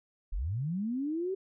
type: linear sweep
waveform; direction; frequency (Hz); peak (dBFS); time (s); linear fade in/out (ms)
sine; up; 30.63 to 392; -30; 0.32-1.35; 10
effects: none